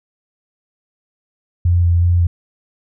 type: tone with vibrato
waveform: sine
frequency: 86.7 Hz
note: F2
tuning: 12 cents flat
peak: -10 dBFS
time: 1.65-2.27 s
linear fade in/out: 5 ms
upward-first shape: square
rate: 2.7 Hz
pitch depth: 14 cents each way
effects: none